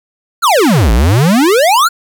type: exponential two-way sweep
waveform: square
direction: down then up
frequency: 1480 to 51.3 to 1480 Hz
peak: -7 dBFS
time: 0.42-1.89 s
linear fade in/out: 20 ms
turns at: 0.92 s
effects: 7-bit